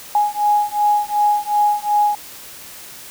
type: beating tone pair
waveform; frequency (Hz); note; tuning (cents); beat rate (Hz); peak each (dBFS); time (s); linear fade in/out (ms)
sine; 830 / 832.7; G#5 / G#5; -1 / +4; 2.7; -17; 0.15-2.15; 2
effects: white hiss -37 dBFS RMS until 3.1 s